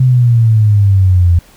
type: exponential sweep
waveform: sine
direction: down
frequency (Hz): 130.8 to 84.4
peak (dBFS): -5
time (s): 0-1.39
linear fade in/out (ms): 5
effects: pink hiss -44 dBFS RMS until 1.56 s